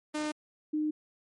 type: tone pair in turn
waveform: sawtooth / sine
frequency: 303.1 / 305.2 Hz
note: D#4 / D#4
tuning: -45 / -33 cents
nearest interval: unison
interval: 12 cents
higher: second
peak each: -27 dBFS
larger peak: neither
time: 0.14-0.32 / 0.73-0.91 s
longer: neither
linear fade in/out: 10 ms
effects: MP3 48 kbps